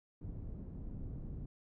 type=low-pass noise; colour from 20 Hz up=pink; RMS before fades=-44 dBFS; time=0.21-1.46 s; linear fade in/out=5 ms; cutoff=210 Hz; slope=12 dB/octave; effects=none